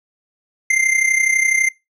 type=tone with amplitude modulation; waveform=square; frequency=2091 Hz; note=C7; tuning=2 cents flat; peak=-11 dBFS; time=0.7-1.69 s; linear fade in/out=5 ms; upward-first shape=sine; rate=32 Hz; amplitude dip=70%; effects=noise-tail reverb RT60 0.2 s tail -20 dB re dry + low-pass 10000 Hz 12 dB/octave